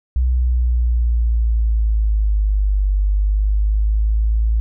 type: linear two-way sweep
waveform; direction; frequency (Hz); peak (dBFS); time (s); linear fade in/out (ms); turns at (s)
sine; down then up; 63 to 49 to 55.3; -13; 0.16-4.6; 0; 2.87
effects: none